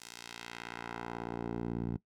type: tone with band-pass filter sweep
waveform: 10% pulse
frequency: 58.27 Hz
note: A#1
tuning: in tune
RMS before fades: -40 dBFS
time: 0-1.97 s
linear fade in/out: 10 ms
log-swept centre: 7200 to 170 Hz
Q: 0.8
effects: noise-tail reverb RT60 0.1 s tail -18 dB re dry